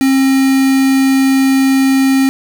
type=tone with quantisation; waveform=triangle; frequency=267.7 Hz; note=C4; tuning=40 cents sharp; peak=-6 dBFS; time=0.01-2.29 s; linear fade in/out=0 ms; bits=3; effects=none